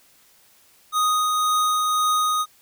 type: tone with tremolo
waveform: square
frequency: 1244.5 Hz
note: D#6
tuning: in tune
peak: -18 dBFS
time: 0.92-2.46 s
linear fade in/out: 50 ms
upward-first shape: triangle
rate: 1.9 Hz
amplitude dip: 25%
effects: white hiss -56 dBFS RMS until 2.61 s